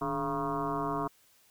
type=tone with frequency modulation; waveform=sine; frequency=688 Hz; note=F5; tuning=26 cents flat; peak=-29 dBFS; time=0.01-1.08 s; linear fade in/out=10 ms; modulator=133 Hz; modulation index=4; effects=white hiss -64 dBFS RMS until 1.5 s